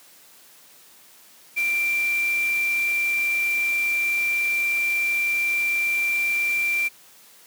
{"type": "tone in noise", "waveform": "sine", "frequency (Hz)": 2360, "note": "D7", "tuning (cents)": 8, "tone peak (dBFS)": -20, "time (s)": [1.56, 6.89], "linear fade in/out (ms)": 20, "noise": "white", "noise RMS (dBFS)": -37, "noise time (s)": [1.56, 6.89], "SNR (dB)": 14, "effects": ["white hiss -51 dBFS RMS until 7.46 s", "high-pass 150 Hz 12 dB/octave"]}